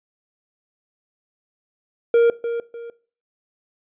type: tone with echo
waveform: triangle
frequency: 467.7 Hz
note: A#4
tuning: 6 cents sharp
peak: -9 dBFS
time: 2.14-2.3 s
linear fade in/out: 2 ms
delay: 300 ms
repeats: 2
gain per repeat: -10 dB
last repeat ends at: 2.9 s
effects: noise-tail reverb RT60 0.4 s tail -20 dB re dry + resampled to 8000 Hz